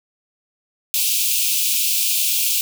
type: high-pass noise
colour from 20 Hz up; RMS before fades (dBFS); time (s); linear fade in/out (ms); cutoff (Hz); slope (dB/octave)
white; -19; 0.94-2.61; 0; 2400; 96
effects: none